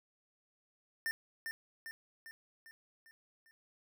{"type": "tone with echo", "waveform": "square", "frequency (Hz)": 1800, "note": "A6", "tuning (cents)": 39, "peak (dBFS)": -34, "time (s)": [1.06, 1.11], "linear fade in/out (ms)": 0, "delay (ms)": 400, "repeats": 6, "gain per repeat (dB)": -5, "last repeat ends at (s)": 3.51, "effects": []}